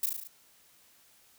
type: noise with echo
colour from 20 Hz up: violet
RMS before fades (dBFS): -27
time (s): 0.03-0.06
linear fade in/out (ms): 5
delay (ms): 36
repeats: 6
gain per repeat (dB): -3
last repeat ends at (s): 0.276
effects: white hiss -62 dBFS RMS until 1.38 s